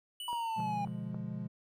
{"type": "tone with exponential decay", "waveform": "square", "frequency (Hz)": 2961, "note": "F#7", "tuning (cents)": 1, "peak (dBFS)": -39, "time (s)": [0.2, 1.12], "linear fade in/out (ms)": 2, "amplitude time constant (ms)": 200}
{"type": "linear sweep", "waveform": "triangle", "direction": "down", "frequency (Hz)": [963, 806], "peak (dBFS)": -31, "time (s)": [0.28, 0.85], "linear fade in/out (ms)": 2}
{"type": "click train", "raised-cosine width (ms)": 1, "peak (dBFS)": -34, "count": 4, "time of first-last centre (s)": [0.33, 1.145], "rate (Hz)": 3.68}
{"type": "chord", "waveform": "triangle", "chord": "B diminished seventh", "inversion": "none", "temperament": "equal", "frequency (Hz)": [123.47, 146.83, 174.61, 207.7], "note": ["B2", "D3", "F3", "Ab3"], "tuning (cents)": [0, 0, 0, 0], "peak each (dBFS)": [-40, -44, -39, -39], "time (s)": [0.56, 1.48], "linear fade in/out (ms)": 20}
{"effects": []}